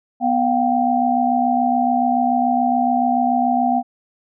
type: tone cluster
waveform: sine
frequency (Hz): 247.4 / 709 / 776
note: B3 / F5 / G5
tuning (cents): +3 / +26 / -18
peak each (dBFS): -19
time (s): 0.2-3.83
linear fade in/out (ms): 50
effects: none